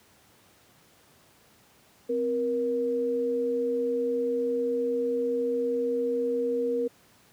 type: tone pair together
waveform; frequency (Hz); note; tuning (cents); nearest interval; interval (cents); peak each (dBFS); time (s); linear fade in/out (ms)
sine; 259.2 / 474.3; C4 / A#4; -16 / +30; minor seventh; 1046; -32 / -25; 2.09-6.88; 10
effects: pink hiss -59 dBFS RMS until 7.32 s + high-pass 100 Hz 12 dB/octave